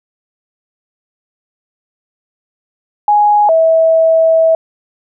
sine tone pair in turn, 832 / 649.7 Hz, G#5 / E5, +3 / -25 cents, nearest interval major third, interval 428 cents, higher first, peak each -6 dBFS, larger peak neither, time 3.08-3.49 / 3.49-4.55 s, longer second, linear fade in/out 2 ms, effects none

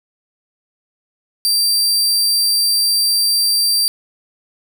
sawtooth tone, 4699 Hz, D8, in tune, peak -10 dBFS, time 1.45-3.88 s, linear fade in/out 0 ms, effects none

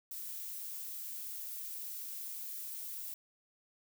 violet noise, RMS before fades -43 dBFS, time 0.11-3.14 s, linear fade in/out 2 ms, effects none

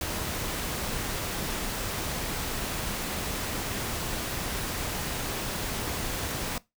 pink noise, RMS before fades -32 dBFS, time 0.01-6.58 s, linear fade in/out 2 ms, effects noise-tail reverb RT60 0.2 s tail -20 dB re dry

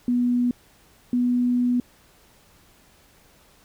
sine tone pair in turn, 244.4 / 245.5 Hz, B3 / B3, -18 / -10 cents, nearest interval unison, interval 8 cents, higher second, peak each -18 dBFS, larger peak neither, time 0.08-0.51 / 1.13-1.8 s, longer second, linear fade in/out 2 ms, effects pink hiss -56 dBFS RMS until 3.64 s

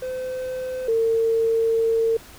triangle / sine tone pair in turn, 513 / 453.4 Hz, C5 / A#4, -34 / -48 cents, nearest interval major second, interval 214 cents, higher first, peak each -24 / -17 dBFS, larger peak second, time 0.02-0.88 / 0.88-2.17 s, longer second, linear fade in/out 5 ms, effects pink hiss -45 dBFS RMS until 2.38 s

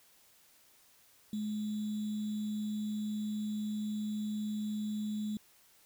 sine tone with sample-and-hold, 211.9 Hz, G#3, 35 cents sharp, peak -33 dBFS, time 1.33-5.37 s, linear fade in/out 2 ms, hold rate 3675 Hz, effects white hiss -64 dBFS RMS until 5.85 s

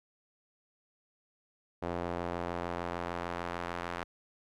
sawtooth tone with band-pass filter sweep, 86.7 Hz, F2, 12 cents flat, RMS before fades -37 dBFS, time 1.82-4.04 s, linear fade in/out 10 ms, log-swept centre 620 to 1300 Hz, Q 0.89, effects none

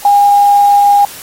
sine tone with quantisation, 812 Hz, G#5, 39 cents flat, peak -4 dBFS, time 0.05-1.05 s, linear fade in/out 2 ms, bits 5, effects white hiss -30 dBFS RMS until 1.22 s + AAC 48 kbps

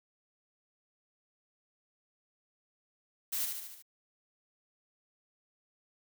blue noise with echo, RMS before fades -34 dBFS, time 3.32-3.46 s, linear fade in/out 10 ms, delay 73 ms, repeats 5, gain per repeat -4 dB, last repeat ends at 3.825 s, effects none

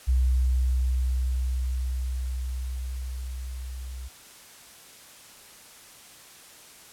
sine tone with level ramp, 63.5 Hz, B1, 49 cents sharp, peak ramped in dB -18 to -34 dBFS, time 0.07-4.09 s, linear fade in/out 20 ms, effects white hiss -49 dBFS RMS until 6.92 s + low-pass 12000 Hz 12 dB/octave

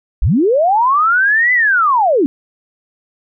sine linear two-way sweep, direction up then down, 31 to 2025 to 252.5 Hz, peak -9 dBFS, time 0.22-2.26 s, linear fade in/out 0 ms, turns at 1.53 s, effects none

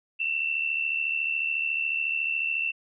sine tone pair together, 2673 / 2747 Hz, E7 / F7, +23 / -29 cents, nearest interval unison, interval 48 cents, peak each -26 / -31 dBFS, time 0.19-2.72 s, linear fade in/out 20 ms, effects none

